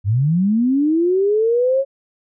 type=linear sweep; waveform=sine; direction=up; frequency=91.7 to 552 Hz; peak=-13 dBFS; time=0.04-1.85 s; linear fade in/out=50 ms; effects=none